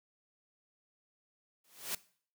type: noise with exponential growth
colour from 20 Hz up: white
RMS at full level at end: -33 dBFS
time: 1.64-1.95 s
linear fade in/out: 5 ms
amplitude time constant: 67 ms
effects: noise-tail reverb RT60 0.5 s tail -20 dB re dry + high-pass 150 Hz 12 dB/octave